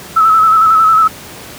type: tone with vibrato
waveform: sine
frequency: 1302 Hz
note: E6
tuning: 22 cents flat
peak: -5 dBFS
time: 0.16-1.08 s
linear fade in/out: 10 ms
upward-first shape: square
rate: 11 Hz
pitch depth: 31 cents each way
effects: pink hiss -31 dBFS RMS until 1.58 s + high-pass 80 Hz 12 dB/octave